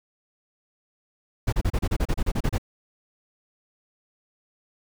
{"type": "noise bursts", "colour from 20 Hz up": "brown", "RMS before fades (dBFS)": -22, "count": 13, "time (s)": [1.47, 2.582], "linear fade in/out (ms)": 10, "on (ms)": 56, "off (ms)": 32, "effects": []}